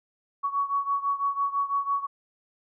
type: beating tone pair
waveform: sine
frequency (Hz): 1119 / 1125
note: C#6 / C#6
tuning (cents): +16 / +25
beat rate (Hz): 6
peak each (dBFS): -26 / -29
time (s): 0.43-2.07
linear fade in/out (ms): 20
effects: none